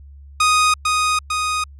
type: tone with echo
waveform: sawtooth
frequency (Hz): 1244.5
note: D#6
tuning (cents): 0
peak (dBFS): -9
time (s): 0.4-0.74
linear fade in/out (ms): 5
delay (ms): 450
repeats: 2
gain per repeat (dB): -3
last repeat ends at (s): 1.64
effects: added 70 Hz sine -38 dBFS peak until 1.79 s + resampled to 24000 Hz